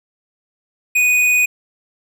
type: tone with tanh clipping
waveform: sine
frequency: 2481 Hz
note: D#7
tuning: 6 cents flat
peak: -13 dBFS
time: 0.95-1.46 s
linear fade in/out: 10 ms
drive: 13 dB
effects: none